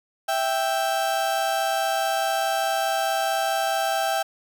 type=tone pair together; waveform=35% pulse; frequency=659.3 / 784 Hz; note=E5 / G5; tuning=0 / 0 cents; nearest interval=minor third; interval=300 cents; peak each=-24 / -22 dBFS; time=0.28-4.23 s; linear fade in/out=10 ms; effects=none